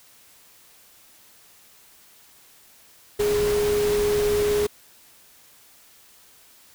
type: tone in noise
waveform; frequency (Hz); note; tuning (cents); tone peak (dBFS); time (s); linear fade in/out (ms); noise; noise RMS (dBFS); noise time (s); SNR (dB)
sine; 415.3; G#4; 0; -19; 3.19-4.67; 10; pink; -30; 3.19-4.67; +8
effects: white hiss -53 dBFS RMS until 6.74 s